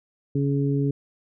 harmonic tone, 140.2 Hz, C#3, 20 cents sharp, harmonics 1 / 2 / 3, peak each -22 / -25 / -29 dBFS, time 0.35-0.91 s, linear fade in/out 5 ms, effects none

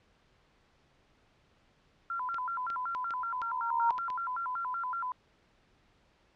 sine tone with vibrato, 1174.7 Hz, D6, in tune, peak -32 dBFS, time 2.1-5.12 s, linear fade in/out 2 ms, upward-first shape square, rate 5.3 Hz, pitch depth 270 cents each way
clicks, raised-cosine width 0.2 ms, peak -26 dBFS, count 8, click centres 2.344 / 2.702 / 2.949 / 3.107 / 3.417 / 3.906 / 3.981 / 4.102 s
sine tone with exponential growth, 932.3 Hz, A#5, in tune, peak -22 dBFS, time 3.03-3.91 s, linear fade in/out 1 ms, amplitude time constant 190 ms
effects pink hiss -67 dBFS RMS until 6.35 s + low-pass 4000 Hz 12 dB/octave

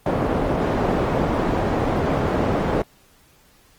white low-pass noise, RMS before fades -21 dBFS, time 0.06-2.82 s, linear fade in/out 2 ms, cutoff 610 Hz, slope 12 dB/octave, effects pink hiss -55 dBFS RMS until 3.78 s + Opus 24 kbps

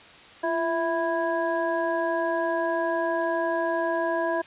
harmonic tone with a mistuned harmonic, 329.6 Hz, E4, in tune, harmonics 1 / 2 / 3 / 5, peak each -29 / -26 / -30 / -32 dBFS, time 0.43-4.42 s, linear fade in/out 10 ms, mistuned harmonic 1, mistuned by +58 cents, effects white hiss -48 dBFS RMS until 4.46 s + resampled to 8000 Hz

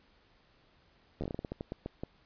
slowing click train, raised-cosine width 2 ms, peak -23 dBFS, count 14, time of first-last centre 1.21-2.035 s, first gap 12 ms, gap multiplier 1.25, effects pink hiss -66 dBFS RMS until 2.25 s + resampled to 11025 Hz

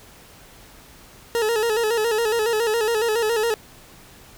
40% pulse tone with vibrato, 447.6 Hz, A4, 30 cents sharp, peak -18 dBFS, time 1.35-3.54 s, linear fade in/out 0 ms, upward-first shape square, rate 7.2 Hz, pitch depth 73 cents each way, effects pink hiss -47 dBFS RMS until 4.37 s

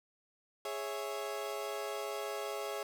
30% pulse chord, C# minor, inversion second, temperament equal, 415.3 / 554.4 / 659.3 Hz, G#4 / C#5 / E5, 0 / 0 / 0 cents, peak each -38 / -39 / -40 dBFS, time 0.65-2.83 s, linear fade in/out 2 ms, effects none

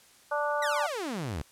harmonic tone, 293.7 Hz, D4, in tune, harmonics 2 / 3 / 4 / 5, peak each -30 / -32 / -33 / -34 dBFS, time 0.31-0.87 s, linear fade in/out 10 ms
sawtooth exponential sweep, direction down, 2032 to 66.6 Hz, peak -28 dBFS, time 0.62-1.42 s, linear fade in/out 5 ms
effects white hiss -58 dBFS RMS until 1.51 s + low-pass 11000 Hz 12 dB/octave

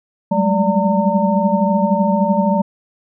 sine tone cluster, 188.4 / 198.9 / 211.9 / 583 / 912 Hz, F#3 / G3 / G#3 / D5 / A#5, +32 / +25 / +35 / -13 / -38 cents, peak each -19 dBFS, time 0.31-2.62 s, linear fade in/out 10 ms, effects none

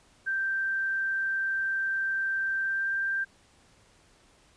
sine tone with pitch glide, 1568 to 1579.8 Hz, G6 to G6, 0 to +13 cents, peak -26 dBFS, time 0.26-3.25 s, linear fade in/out 20 ms, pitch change +13 cents, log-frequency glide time 2.63-2.86 s, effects pink hiss -61 dBFS RMS until 4.56 s + resampled to 22050 Hz

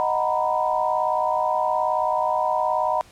sine chord, B major seventh, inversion first, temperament equal with one note detuned, 622.3 / 740 / 932.3 / 991.2 Hz, D#5 / F#5 / A#5 / B5, 0 / 0 / 0 / +6 cents, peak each -25 dBFS, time 0-3.01 s, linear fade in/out 0 ms, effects pink hiss -51 dBFS RMS until 3.11 s + low-pass 10000 Hz 12 dB/octave

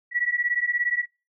sine beating tone pair, 1928 / 1945 Hz, B6 / B6, -42 / -27 cents, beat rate 17 Hz, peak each -25 dBFS, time 0.11-1.06 s, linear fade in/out 50 ms, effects noise-tail reverb RT60 0.3 s tail -26 dB re dry

